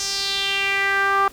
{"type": "tone with band-pass filter sweep", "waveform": "sawtooth", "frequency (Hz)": 394.3, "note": "G4", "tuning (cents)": 10, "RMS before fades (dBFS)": -21, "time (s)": [0, 1.28], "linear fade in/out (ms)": 2, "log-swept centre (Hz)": [6000, 1100], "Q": 3.5, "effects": ["pink hiss -45 dBFS RMS until 1.32 s"]}